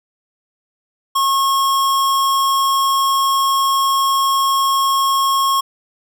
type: tone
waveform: square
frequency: 1088 Hz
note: C#6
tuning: 33 cents flat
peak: -14 dBFS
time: 1.15-5.61 s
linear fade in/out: 10 ms
effects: none